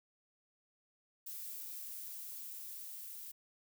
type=noise with level ramp; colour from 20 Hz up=violet; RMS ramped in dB=-45 to -48 dBFS; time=1.26-3.32 s; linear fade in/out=10 ms; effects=none